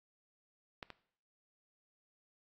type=clicks; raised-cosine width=0.3 ms; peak=-26 / -30 dBFS; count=2; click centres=0.828 / 0.903 s; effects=noise-tail reverb RT60 0.6 s tail -18 dB re dry + AAC 48 kbps